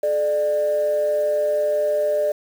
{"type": "tone pair together", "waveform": "sine", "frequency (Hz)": [429.7, 597.1], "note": ["A4", "D5"], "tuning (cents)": [-41, 29], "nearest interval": "tritone", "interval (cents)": 570, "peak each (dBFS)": [-25, -17], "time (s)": [0.03, 2.32], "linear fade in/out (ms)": 5, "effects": ["tanh soft clip ceiling -12 dBFS", "7-bit"]}